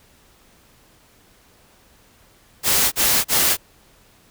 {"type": "noise bursts", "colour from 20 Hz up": "white", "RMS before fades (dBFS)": -17, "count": 3, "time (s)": [2.63, 3.572], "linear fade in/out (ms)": 50, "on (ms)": 290, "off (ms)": 36, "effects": ["pink hiss -54 dBFS RMS until 4.3 s"]}